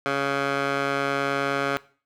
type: tone with band-pass filter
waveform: 15% pulse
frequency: 139.2 Hz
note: C#3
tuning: 8 cents sharp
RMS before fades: -25 dBFS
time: 0.06-1.77 s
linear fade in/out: 0 ms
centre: 1300 Hz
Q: 0.92
effects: noise-tail reverb RT60 0.4 s tail -19 dB re dry